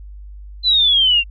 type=exponential sweep; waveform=sine; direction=down; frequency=4077 to 2722 Hz; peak=-10 dBFS; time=0.63-1.24 s; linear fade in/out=50 ms; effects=added 50 Hz sine -32 dBFS peak until 1.3 s + MP3 48 kbps